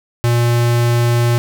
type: tone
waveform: square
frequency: 119.1 Hz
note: A#2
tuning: 38 cents sharp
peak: -12 dBFS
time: 0.24-1.38 s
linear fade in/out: 0 ms
effects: none